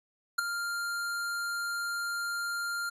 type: tone with ADSR envelope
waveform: square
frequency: 1396.9 Hz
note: F6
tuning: in tune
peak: -22 dBFS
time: 0.38-2.9 s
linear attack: 10 ms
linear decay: 8 ms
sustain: -10 dB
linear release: 13 ms
effects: resampled to 32000 Hz